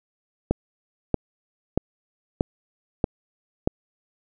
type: click train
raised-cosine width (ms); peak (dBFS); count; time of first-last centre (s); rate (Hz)
2; -6; 6; 0.51-3.675; 1.58
effects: none